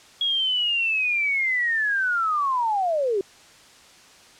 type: linear sweep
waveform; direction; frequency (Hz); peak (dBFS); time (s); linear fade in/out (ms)
sine; down; 3322 to 370.5; -20; 0.21-3.21; 2
effects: white hiss -50 dBFS RMS until 4.39 s + low-pass 7000 Hz 12 dB/octave